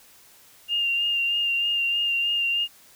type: tone with vibrato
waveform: sine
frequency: 2800 Hz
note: F7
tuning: 4 cents sharp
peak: -21 dBFS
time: 0.68-2.68 s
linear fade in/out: 50 ms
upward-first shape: sine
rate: 3.2 Hz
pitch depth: 23 cents each way
effects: white hiss -53 dBFS RMS until 2.95 s